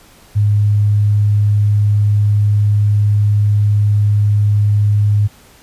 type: tone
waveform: sine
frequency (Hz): 103.7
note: G#2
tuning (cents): -2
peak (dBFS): -9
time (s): 0.35-5.28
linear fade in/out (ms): 20
effects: pink hiss -45 dBFS RMS until 5.62 s + resampled to 32000 Hz